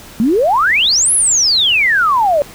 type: exponential two-way sweep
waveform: sine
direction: up then down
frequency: 207.7 to 11230 to 557 Hz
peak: -9 dBFS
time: 0.2-2.42 s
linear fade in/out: 0 ms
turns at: 1.13 s
effects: pink hiss -36 dBFS RMS until 2.54 s